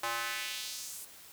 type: tone with high-pass filter sweep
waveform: square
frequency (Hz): 116.54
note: A#2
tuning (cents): 0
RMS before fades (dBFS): -38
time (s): 0.03-1.05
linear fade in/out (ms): 5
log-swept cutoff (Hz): 890 to 10000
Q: 1.4
effects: white hiss -53 dBFS RMS until 1.32 s